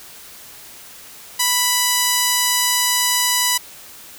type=tone; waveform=5% pulse; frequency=987.8 Hz; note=B5; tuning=in tune; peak=-3 dBFS; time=1.39-3.58 s; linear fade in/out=10 ms; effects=white hiss -40 dBFS RMS until 4.18 s